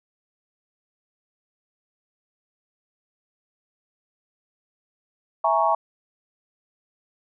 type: chord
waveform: sine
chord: A# half-diminished seventh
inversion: second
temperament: equal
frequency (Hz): 659.3 / 830.6 / 932.3 / 1108.7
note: E5 / G#5 / A#5 / C#6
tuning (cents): 0 / 0 / 0 / 0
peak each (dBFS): -23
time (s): 5.44-5.75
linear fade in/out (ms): 5
effects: none